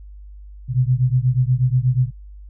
sine beating tone pair, 123.47 / 131.77 Hz, B2 / C3, 0 / +13 cents, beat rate 8.3 Hz, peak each -17 / -18 dBFS, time 0.68-2.11 s, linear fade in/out 50 ms, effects noise-tail reverb RT60 0.1 s tail -26 dB re dry + added 50 Hz sine -36 dBFS peak until 2.49 s

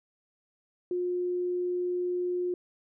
sine tone, 357.5 Hz, F4, 41 cents sharp, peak -27 dBFS, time 0.91-2.54 s, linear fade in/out 2 ms, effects none

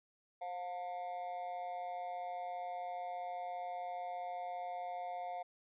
triangle tone with amplitude modulation, 712 Hz, F5, 33 cents sharp, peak -34 dBFS, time 0.41-5.43 s, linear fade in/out 10 ms, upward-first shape sine, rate 185 Hz, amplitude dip 80%, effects resampled to 8000 Hz

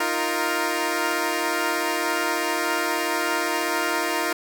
10% pulse chord, Eb suspended second, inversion none, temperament equal with one note detuned, 312.4 / 349.2 / 466.2 Hz, Eb4 / F4 / Bb4, +7 / 0 / 0 cents, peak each -19 / -17 / -20 dBFS, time 0-4.33 s, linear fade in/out 5 ms, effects none

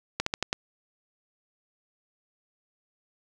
slowing click train, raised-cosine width 0.2 ms, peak -9 dBFS, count 5, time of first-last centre 0.2-0.529 s, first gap 64 ms, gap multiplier 1.17, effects none

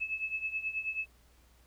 sine tone with tremolo, 2600 Hz, E7, 24 cents flat, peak -29 dBFS, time 0-1.06 s, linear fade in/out 20 ms, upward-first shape triangle, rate 9.3 Hz, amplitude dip 85%, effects added 60 Hz sine -62 dBFS peak until 1.66 s + pink hiss -66 dBFS RMS until 1.66 s

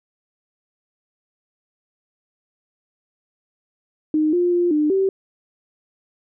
sine tone with pitch steps, 308.2 / 352.9 / 350.2 / 301.1 / 385.6 Hz, D#4 / F4 / F4 / D4 / G4, -16 / +18 / +5 / +43 / -28 cents, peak -15 dBFS, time 4.14-5.09 s, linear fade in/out 2 ms, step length 190 ms, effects none

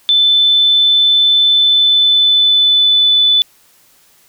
sine tone with pitch glide, 3520 to 3490 Hz, A7 to A7, 0 to -15 cents, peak -7 dBFS, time 0.09-3.42 s, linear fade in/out 0 ms, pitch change -15 cents, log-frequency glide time 1.49-3.3 s, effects white hiss -50 dBFS RMS until 4.28 s

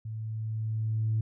sine tone with level ramp, 110 Hz, A2, in tune, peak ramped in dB -34 to -23 dBFS, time 0.05-1.21 s, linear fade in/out 5 ms, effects tanh soft clip ceiling -20 dBFS

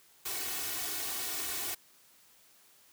white noise with comb filter, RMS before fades -36 dBFS, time 0.25-1.75 s, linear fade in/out 10 ms, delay 2.7 ms, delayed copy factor +0.9, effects white hiss -62 dBFS RMS until 2.92 s + high-pass 80 Hz 12 dB/octave

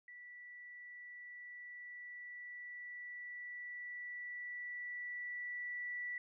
sine tone with level ramp, 1959 Hz, B6, 15 cents flat, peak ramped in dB -51 to -39 dBFS, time 0.08-6.18 s, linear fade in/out 2 ms, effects none

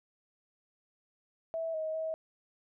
sine tone with pitch steps, 654 / 631 / 640 Hz, E5 / D#5 / D#5, -14 / +24 / +49 cents, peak -32 dBFS, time 1.54-2.14 s, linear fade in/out 0 ms, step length 200 ms, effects none

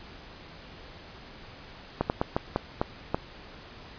slowing click train, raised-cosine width 1 ms, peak -10 dBFS, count 7, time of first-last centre 2.01-3.145 s, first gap 89 ms, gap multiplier 1.3, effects pink hiss -47 dBFS RMS until 3.98 s + resampled to 11025 Hz

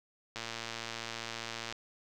click train, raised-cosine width 0.2 ms, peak -21 dBFS, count 158, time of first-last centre 0.36-1.725 s, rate 115 Hz, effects none

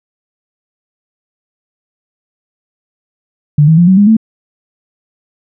sine tone with pitch steps, 147.7 / 160.14 / 173.63 / 188.25 / 204.1 / 221.3 Hz, D3 / E3 / F3 / F#3 / G#3 / A3, +10 / -50 / -10 / +30 / -30 / +10 cents, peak -3 dBFS, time 3.58-4.168 s, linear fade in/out 5 ms, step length 98 ms, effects none

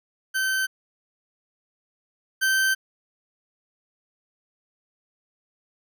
40% pulse tone pair in turn, 1542 / 1550.8 Hz, G6 / G6, -29 / -19 cents, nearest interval unison, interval 10 cents, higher second, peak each -21 / -18 dBFS, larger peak second, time 0.34-0.67 / 2.41-2.75 s, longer second, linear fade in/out 20 ms, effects none

